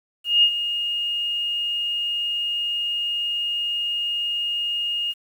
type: tone with ADSR envelope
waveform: sine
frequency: 2847 Hz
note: F7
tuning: 33 cents sharp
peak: -11 dBFS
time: 0.24-5.14 s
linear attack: 190 ms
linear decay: 68 ms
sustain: -11 dB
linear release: 37 ms
effects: 8-bit